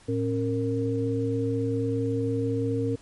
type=tone cluster; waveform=sine; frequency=111.7 / 272.1 / 462.2 Hz; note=A2 / C#4 / A#4; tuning=+27 / -32 / -15 cents; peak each=-28 dBFS; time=0.08-2.96 s; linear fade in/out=10 ms; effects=pink hiss -54 dBFS RMS until 3.01 s + MP3 48 kbps